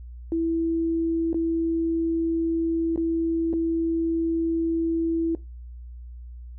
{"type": "tone with dropouts", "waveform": "sine", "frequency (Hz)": 329.6, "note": "E4", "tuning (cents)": 0, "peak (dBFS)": -21, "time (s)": [0.32, 5.35], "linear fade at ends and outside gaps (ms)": 1, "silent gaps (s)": [[1.33, 1.344], [2.96, 2.976], [3.53, 3.536]], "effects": ["noise-tail reverb RT60 0.2 s tail -18 dB re dry", "added 60 Hz sine -37 dBFS peak until 6.58 s"]}